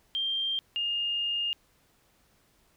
sine tone pair in turn, 3176 / 2829 Hz, G7 / F7, +22 / +22 cents, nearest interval major second, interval 200 cents, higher first, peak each -27 dBFS, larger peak neither, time 0.15-0.59 / 0.76-1.53 s, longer second, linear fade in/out 0 ms, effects pink hiss -66 dBFS RMS until 2.76 s

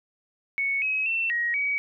sine tone with pitch steps, 2216 / 2551 / 2689 / 1890 / 2266 Hz, C#7 / D#7 / E7 / A#6 / C#7, -1 / +43 / +34 / +23 / +37 cents, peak -23 dBFS, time 0.58-1.78 s, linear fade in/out 0 ms, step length 240 ms, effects none

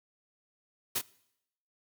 white noise with echo, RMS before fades -30 dBFS, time 0.95-0.99 s, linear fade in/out 10 ms, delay 26 ms, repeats 1, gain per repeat -6 dB, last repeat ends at 1.016 s, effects noise-tail reverb RT60 0.8 s tail -22 dB re dry + high-pass 80 Hz 12 dB/octave

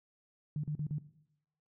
sine tone bursts, 150 Hz, D3, 37 cents sharp, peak -32 dBFS, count 4, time 0.56-0.984 s, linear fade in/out 2 ms, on 76 ms, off 40 ms, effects noise-tail reverb RT60 0.8 s tail -17 dB re dry

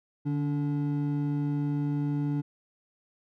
triangle tone pair together, 147 / 287.6 Hz, D3 / D4, +2 / -36 cents, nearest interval octave, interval 1162 cents, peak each -26 / -28 dBFS, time 0.25-2.42 s, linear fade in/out 20 ms, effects none

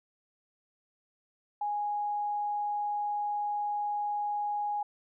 sine tone, 828 Hz, G#5, 5 cents flat, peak -29 dBFS, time 1.61-4.83 s, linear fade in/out 5 ms, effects none

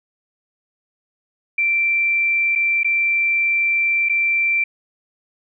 sine tone with dropouts, 2349 Hz, D7, in tune, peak -15 dBFS, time 1.58-4.64 s, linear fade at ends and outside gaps 5 ms, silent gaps 2.553-2.557 / 2.833-2.845 / 4.088-4.095 s, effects none

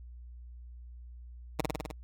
10% pulse tone with echo, 154.4 Hz, D#3, 13 cents flat, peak -18 dBFS, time 1.59-1.61 s, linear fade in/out 5 ms, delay 51 ms, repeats 6, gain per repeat -2 dB, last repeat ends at 1.916 s, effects added 60 Hz sine -45 dBFS peak until 2.03 s + AAC 48 kbps

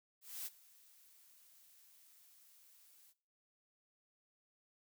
blue noise with ADSR envelope, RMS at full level -43 dBFS, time 0.21-3.14 s, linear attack 250 ms, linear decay 32 ms, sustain -22 dB, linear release 46 ms, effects noise-tail reverb RT60 0.4 s tail -18 dB re dry

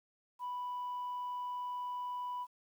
sine tone, 987.8 Hz, B5, in tune, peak -35 dBFS, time 0.39-2.47 s, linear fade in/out 50 ms, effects tanh soft clip ceiling -35 dBFS + 11-bit

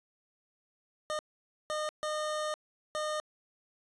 25% pulse tone bursts at uneven times, 611 Hz, D#5, 32 cents flat, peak -28 dBFS, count 4, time 1.1-1.19 / 1.7-1.89 / 2.03-2.54 / 2.95-3.2 s, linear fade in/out 0 ms, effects resampled to 22050 Hz

